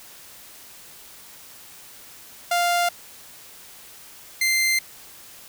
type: tone pair in turn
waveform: sawtooth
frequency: 698.5 / 2085 Hz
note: F5 / C7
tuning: 0 / -7 cents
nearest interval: octave + perfect fifth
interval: 1893 cents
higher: second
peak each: -15 dBFS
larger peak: neither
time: 2.51-2.89 / 4.41-4.79 s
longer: neither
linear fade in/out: 5 ms
effects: white hiss -45 dBFS RMS until 5.48 s